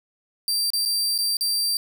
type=tone with dropouts; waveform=sawtooth; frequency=4699 Hz; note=D8; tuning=in tune; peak=-18 dBFS; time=0.48-1.77 s; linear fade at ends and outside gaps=1 ms; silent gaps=0.703-0.734 / 0.852-0.858 / 1.179-1.187 / 1.369-1.409 s; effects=none